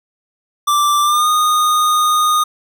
square tone with pitch glide, 1174.7 to 1231.7 Hz, D6 to D#6, 0 to -18 cents, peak -12 dBFS, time 0.67-2.44 s, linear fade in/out 10 ms, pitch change +82 cents, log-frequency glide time 1.02-1.28 s, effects none

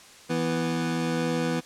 25% pulse tone pair together, 164.76 / 246.6 Hz, E3 / B3, -1 / -2 cents, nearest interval perfect fifth, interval 699 cents, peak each -24 dBFS, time 0.29-1.61 s, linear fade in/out 20 ms, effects white hiss -49 dBFS RMS until 1.65 s + low-pass 8000 Hz 12 dB/octave

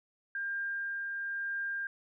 sine tone with tremolo, 1600 Hz, G6, 35 cents sharp, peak -32 dBFS, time 0.35-1.87 s, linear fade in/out 2 ms, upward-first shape triangle, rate 1 Hz, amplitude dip 25%, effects none

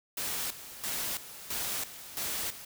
white noise with tremolo, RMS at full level -34 dBFS, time 0.17-2.65 s, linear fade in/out 5 ms, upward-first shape square, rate 1.5 Hz, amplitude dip 75%, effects none

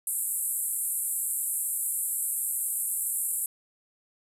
white band-pass noise, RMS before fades -30 dBFS, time 0.07-3.46 s, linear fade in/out 2 ms, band 7800 to 13000 Hz, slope 96 dB/octave, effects none

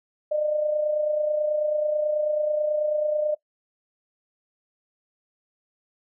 sine tone with amplitude modulation, 604 Hz, D5, 48 cents sharp, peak -19 dBFS, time 0.31-3.35 s, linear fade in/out 10 ms, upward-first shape sine, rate 29.2 Hz, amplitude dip 50%, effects noise-tail reverb RT60 0.1 s tail -19 dB re dry

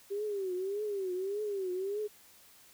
sine tone with vibrato, 392 Hz, G4, in tune, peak -32 dBFS, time 0.1-2.08 s, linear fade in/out 20 ms, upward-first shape triangle, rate 1.7 Hz, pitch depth 160 cents each way, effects white hiss -59 dBFS RMS until 2.73 s

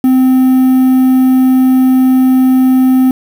triangle tone with quantisation, 258.7 Hz, C4, 19 cents flat, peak -3 dBFS, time 0.04-3.11 s, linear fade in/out 2 ms, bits 5, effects none

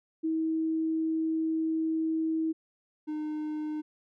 sine / triangle tone pair in turn, 320.6 / 305.3 Hz, E4 / D#4, -48 / -33 cents, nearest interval minor second, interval 85 cents, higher first, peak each -26 / -29 dBFS, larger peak first, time 0.23-2.53 / 3.07-3.82 s, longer first, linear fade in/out 20 ms, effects none

